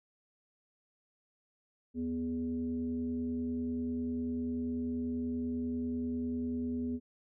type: tone with frequency modulation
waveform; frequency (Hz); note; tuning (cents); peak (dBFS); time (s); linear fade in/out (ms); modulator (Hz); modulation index
sine; 246.9; B3; 0; -32; 1.94-7; 50; 168; 0.52
effects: none